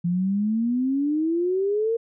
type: exponential sweep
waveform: sine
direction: up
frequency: 170.2 to 466.2 Hz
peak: -20 dBFS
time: 0.04-1.97 s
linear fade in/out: 10 ms
effects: none